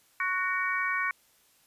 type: harmonic tone with a mistuned harmonic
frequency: 369.9 Hz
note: F#4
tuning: in tune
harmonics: 3 / 4 / 5 / 6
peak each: -32 / -32 / -32 / -32 dBFS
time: 0.2-1.11 s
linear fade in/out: 2 ms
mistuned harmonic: 6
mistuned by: +36 cents
effects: white hiss -64 dBFS RMS until 1.66 s + resampled to 32000 Hz